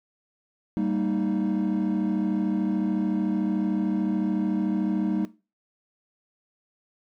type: chord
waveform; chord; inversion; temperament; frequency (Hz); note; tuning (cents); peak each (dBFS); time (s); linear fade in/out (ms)
triangle; Eb major; first; equal with one note detuned; 196 / 229.6 / 311.1; G3 / Bb3 / Eb4; 0 / -26 / 0; -24 / -25 / -25; 0.77-5.25; 0
effects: noise-tail reverb RT60 0.3 s tail -18 dB re dry + tanh soft clip ceiling -15 dBFS